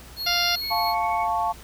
square tone, 4315 Hz, C#8, 47 cents flat, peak -28 dBFS, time 0.16-0.95 s, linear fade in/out 50 ms
harmonic tone, 698.5 Hz, F5, in tune, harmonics 1 / 2 / 3 / 4 / 5 / 6 / 7 / 8, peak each -29 / -29 / -29 / -29 / -29 / -29 / -29 / -29 dBFS, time 0.26-0.56 s, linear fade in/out 10 ms
sine tone with tremolo, 2217 Hz, C#7, in tune, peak -31 dBFS, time 0.61-1.28 s, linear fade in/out 50 ms, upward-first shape sine, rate 12 Hz, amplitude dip 50%
sine chord, F augmented, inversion none, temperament equal, 698.5 / 880 / 1108.7 Hz, F5 / A5 / C#6, 0 / 0 / 0 cents, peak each -26 / -24 / -28 dBFS, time 0.7-1.53 s, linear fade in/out 20 ms
effects added 60 Hz sine -46 dBFS peak until 1.63 s + pink hiss -46 dBFS RMS until 1.63 s

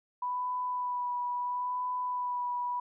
sine tone with vibrato, 987.8 Hz, B5, in tune, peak -30 dBFS, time 0.22-2.8 s, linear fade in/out 5 ms, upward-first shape sine, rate 0.74 Hz, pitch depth 17 cents each way, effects none

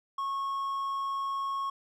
triangle tone, 1096 Hz, C#6, 20 cents flat, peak -28 dBFS, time 0.18-1.7 s, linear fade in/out 5 ms, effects none

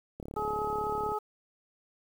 click train, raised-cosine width 2 ms, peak -27 dBFS, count 34, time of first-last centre 0.2-1.119 s, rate 35.9 Hz
harmonic tone, 423.9 Hz, G#4, 35 cents sharp, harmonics 1 / 2 / 3, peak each -34 / -33 / -35 dBFS, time 0.36-1.19 s, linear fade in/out 10 ms
effects 9-bit

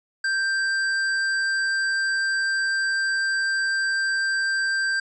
sine tone with tanh clipping, 1574 Hz, G6, 7 cents sharp, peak -23 dBFS, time 0.24-5 s, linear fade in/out 5 ms, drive 15 dB, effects resampled to 22050 Hz

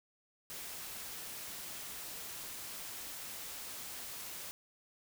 white noise, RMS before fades -45 dBFS, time 0.5-4.51 s, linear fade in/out 0 ms, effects none

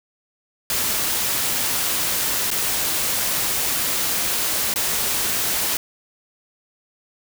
white noise with dropouts, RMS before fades -22 dBFS, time 0.7-5.77 s, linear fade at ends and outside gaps 1 ms, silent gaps 2.504-2.513 / 4.739-4.759 s, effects none

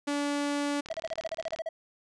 sawtooth tone, 287.9 Hz, D4, 34 cents flat, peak -24 dBFS, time 0.07-0.81 s, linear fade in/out 10 ms
click train, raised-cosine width 0.2 ms, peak -24 dBFS, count 28, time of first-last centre 0.86-1.588 s, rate 37.1 Hz
triangle tone bursts, 650 Hz, E5, 24 cents flat, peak -28 dBFS, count 12, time 0.9-1.69 s, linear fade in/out 5 ms, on 31 ms, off 38 ms
effects resampled to 22050 Hz

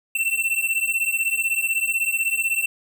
square beating tone pair, 2685 / 2701 Hz, E7 / E7, +31 / +42 cents, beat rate 16 Hz, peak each -24 dBFS, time 0.15-2.66 s, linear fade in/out 5 ms, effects none

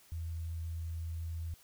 sine tone, 82.41 Hz, E2, in tune, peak -36 dBFS, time 0.12-1.54 s, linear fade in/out 0 ms, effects white hiss -62 dBFS RMS until 1.63 s

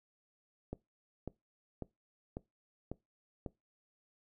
click train, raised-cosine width 2 ms, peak -26 dBFS, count 6, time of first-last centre 0.73-3.462 s, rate 1.83 Hz, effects noise-tail reverb RT60 0.2 s tail -21 dB re dry

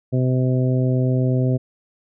harmonic tone, 128.2 Hz, C3, 35 cents flat, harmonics 1 / 2 / 3 / 4 / 5, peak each -17 / -23 / -27 / -29 / -31 dBFS, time 0.12-1.58 s, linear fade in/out 20 ms, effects none

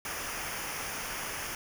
pink noise with comb filter, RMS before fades -37 dBFS, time 0.05-1.55 s, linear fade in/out 2 ms, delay 0.25 ms, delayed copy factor -0.7, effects none

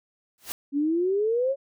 white noise with exponential growth, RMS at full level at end -29 dBFS, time 0.38-0.52 s, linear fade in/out 0 ms, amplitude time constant 29 ms
sine exponential sweep, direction up, 275.9 to 561 Hz, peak -21 dBFS, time 0.72-1.56 s, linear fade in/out 50 ms
effects none

